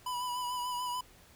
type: tone with vibrato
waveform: square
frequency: 987.8 Hz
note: B5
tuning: in tune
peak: -34 dBFS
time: 0.06-1.01 s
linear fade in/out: 5 ms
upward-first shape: sine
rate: 6.8 Hz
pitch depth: 30 cents each way
effects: pink hiss -59 dBFS RMS until 1.35 s